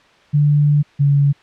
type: tone pair in turn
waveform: sine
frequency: 146.83 / 141.99 Hz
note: D3 / C#3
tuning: 0 / +42 cents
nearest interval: minor second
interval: 58 cents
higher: first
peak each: -10 dBFS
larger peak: neither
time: 0.33-0.83 / 0.99-1.33 s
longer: first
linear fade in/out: 20 ms
effects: white hiss -50 dBFS RMS until 1.42 s + low-pass 3000 Hz 12 dB/octave